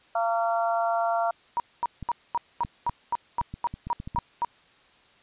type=harmonic tone; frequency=228.9 Hz; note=A#3; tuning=31 cents flat; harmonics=3 / 4 / 5 / 6; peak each=-24 / -30 / -34 / -32 dBFS; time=0.15-1.31 s; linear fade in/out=5 ms
type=tone bursts; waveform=sine; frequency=952 Hz; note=A#5; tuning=36 cents sharp; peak=-22 dBFS; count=12; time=1.57-4.448 s; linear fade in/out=0 ms; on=29 ms; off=230 ms
type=clicks; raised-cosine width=5 ms; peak=-23 dBFS; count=11; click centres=2.027 / 2.649 / 2.896 / 3.414 / 3.54 / 3.74 / 3.87 / 4.001 / 4.075 / 4.149 / 4.184 s
effects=white hiss -58 dBFS RMS until 5.22 s + resampled to 8000 Hz